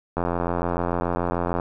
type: click train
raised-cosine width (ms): 1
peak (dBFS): -10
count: 125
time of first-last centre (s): 0.17-1.599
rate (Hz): 86.8
effects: none